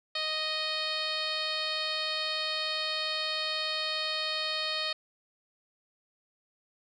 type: tone with low-pass filter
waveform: 10% pulse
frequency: 622.3 Hz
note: D#5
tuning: in tune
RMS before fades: -32 dBFS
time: 0.15-4.93 s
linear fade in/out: 5 ms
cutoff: 4400 Hz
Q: 5.1
effects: none